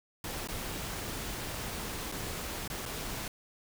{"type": "noise with dropouts", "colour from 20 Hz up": "pink", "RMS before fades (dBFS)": -38, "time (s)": [0.24, 3.28], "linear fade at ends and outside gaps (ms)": 2, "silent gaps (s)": [[0.474, 0.486], [2.117, 2.122], [2.678, 2.7], [2.855, 2.86]], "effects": []}